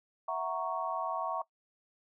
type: chord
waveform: sine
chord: F# dominant seventh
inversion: third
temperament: equal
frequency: 659.3 / 740 / 932.3 / 1108.7 Hz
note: E5 / F#5 / A#5 / C#6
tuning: 0 / 0 / 0 / 0 cents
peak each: -37 / -38 / -38 / -36 dBFS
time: 0.28-1.42 s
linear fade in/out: 5 ms
effects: noise-tail reverb RT60 0.1 s tail -20 dB re dry